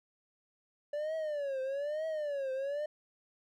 triangle tone with vibrato, 579 Hz, D5, 25 cents flat, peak -31 dBFS, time 0.93-2.86 s, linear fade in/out 5 ms, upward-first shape triangle, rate 1.1 Hz, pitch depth 190 cents each way, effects none

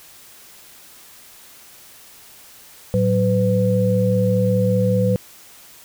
sine tone cluster, 111.1 / 186 / 502 Hz, A2 / F#3 / B4, +17 / +9 / +28 cents, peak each -19 dBFS, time 2.94-5.16 s, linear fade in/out 0 ms, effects white hiss -45 dBFS RMS until 5.84 s

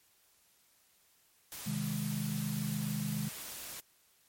white noise, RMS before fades -44 dBFS, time 1.52-3.8 s, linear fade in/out 0 ms
sine chord, Ab major, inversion first, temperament equal with one note detuned, 130.81 / 158.01 / 207.7 Hz, C3 / Eb3 / Ab3, 0 / +27 / 0 cents, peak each -39 / -37 / -36 dBFS, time 1.66-3.29 s, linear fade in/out 10 ms
effects white hiss -68 dBFS RMS until 4.28 s + MP3 64 kbps

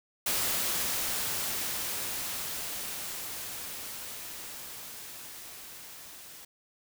white noise with level ramp, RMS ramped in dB -29 to -48 dBFS, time 0.26-6.45 s, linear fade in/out 5 ms, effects none

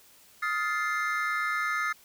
triangle chord, F dominant seventh, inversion third, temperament just, 1257.2 / 1396.9 / 1746.1 / 2095 Hz, Eb6 / F6 / A6 / C7, +18 / 0 / -14 / +2 cents, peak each -29 / -32 / -31 / -31 dBFS, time 0.42-1.93 s, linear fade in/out 10 ms, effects white hiss -57 dBFS RMS until 2.04 s

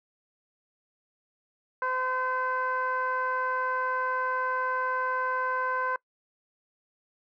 15% pulse tone with low-pass filter, 512 Hz, C5, 38 cents flat, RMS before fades -29 dBFS, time 1.82-5.96 s, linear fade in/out 2 ms, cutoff 1300 Hz, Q 10, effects noise-tail reverb RT60 0.1 s tail -23 dB re dry

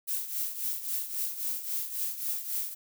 violet noise with tremolo, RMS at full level -30 dBFS, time 0.07-2.75 s, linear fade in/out 20 ms, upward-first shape triangle, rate 3.7 Hz, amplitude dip 75%, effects none

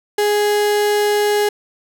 35% pulse tone, 415.3 Hz, G#4, in tune, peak -12 dBFS, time 0.18-1.49 s, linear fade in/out 5 ms, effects none

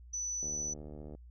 sine tone, 5970 Hz, F#8, 15 cents sharp, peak -34 dBFS, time 0.13-0.74 s, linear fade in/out 10 ms
click train, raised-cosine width 2 ms, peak -34 dBFS, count 55, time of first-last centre 0.43-1.15 s, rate 75 Hz
effects added 60 Hz sine -50 dBFS peak until 1.3 s

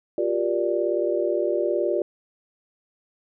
sine chord, G minor seventh, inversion third, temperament just, 352.8 / 392 / 470.4 / 588 Hz, F4 / G4 / Bb4 / D5, +18 / 0 / +16 / +2 cents, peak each -25 / -27 / -29 / -25 dBFS, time 0.18-2.02 s, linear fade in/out 2 ms, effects none

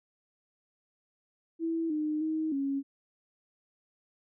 sine tone with pitch steps, 328.6 / 305.1 / 315 / 275.9 Hz, E4 / D#4 / D#4 / C#4, -5 / -34 / +21 / -8 cents, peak -28 dBFS, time 1.59-2.83 s, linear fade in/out 50 ms, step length 310 ms, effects none

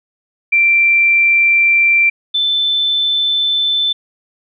sine tone pair in turn, 2354 / 3527 Hz, D7 / A7, +3 / +3 cents, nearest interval perfect fifth, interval 700 cents, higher second, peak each -8 / -12 dBFS, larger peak first, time 0.52-2.1 / 2.34-3.93 s, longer second, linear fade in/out 10 ms, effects none

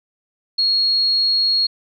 sine tone, 4301 Hz, C8, 47 cents sharp, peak -14 dBFS, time 0.58-1.67 s, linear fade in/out 10 ms, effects none

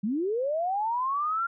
sine linear sweep, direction up, 188.7 to 1396.9 Hz, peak -25 dBFS, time 0.03-1.47 s, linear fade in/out 10 ms, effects none

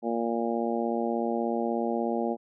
harmonic tone, 116.54 Hz, A#2, in tune, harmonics 2 / 3 / 4 / 5 / 6 / 7, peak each -30 / -32 / -33 / -34 / -35 / -35 dBFS, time 0.02-2.37 s, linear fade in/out 50 ms, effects none

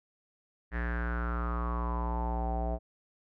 square tone with low-pass filter sweep, 59.1 Hz, A#1, 24 cents sharp, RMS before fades -32 dBFS, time 0.71-2.79 s, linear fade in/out 50 ms, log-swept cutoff 1800 to 680 Hz, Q 7.3, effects none

